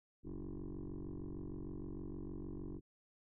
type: tone with frequency modulation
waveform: sine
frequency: 151 Hz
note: D3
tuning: 48 cents sharp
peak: -40 dBFS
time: 0.23-2.81 s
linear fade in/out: 50 ms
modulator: 46.5 Hz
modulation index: 4.6
effects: tanh soft clip ceiling -41 dBFS